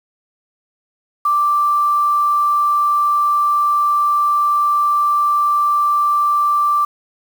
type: tone with quantisation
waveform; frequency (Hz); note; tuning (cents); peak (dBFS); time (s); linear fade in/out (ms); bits
sine; 1174.7; D6; 0; -12; 1.25-6.85; 5; 6
effects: none